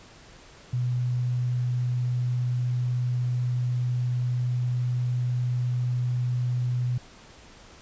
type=tone; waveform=sine; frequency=123.47 Hz; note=B2; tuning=in tune; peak=-23 dBFS; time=0.73-6.98 s; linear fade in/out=5 ms; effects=pink hiss -50 dBFS RMS until 7.81 s + resampled to 16000 Hz